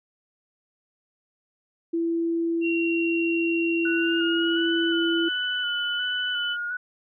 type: tone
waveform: sine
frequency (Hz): 334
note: E4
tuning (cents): +23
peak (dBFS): -22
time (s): 1.93-5.29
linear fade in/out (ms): 10
type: tone with pitch glide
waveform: sine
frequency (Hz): 2747 to 2996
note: F7 to F#7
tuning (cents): -29 to +21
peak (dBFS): -27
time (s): 2.61-6.57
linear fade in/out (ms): 50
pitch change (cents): +150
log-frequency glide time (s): 3.94-4.7
type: tone with vibrato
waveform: sine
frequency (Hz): 1455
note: F#6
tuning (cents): -29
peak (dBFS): -27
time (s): 3.85-6.77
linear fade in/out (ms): 5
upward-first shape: square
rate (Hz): 1.4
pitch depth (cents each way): 28
effects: none